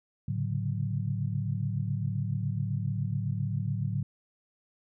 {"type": "tone cluster", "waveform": "sine", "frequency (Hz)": [107.5, 136.3, 143.6, 183.6], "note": ["A2", "C#3", "D3", "F#3"], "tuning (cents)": [-40, -29, -39, -13], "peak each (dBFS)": [-31, -36, -33, -36], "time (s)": [0.28, 4.03], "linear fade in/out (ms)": 5, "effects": []}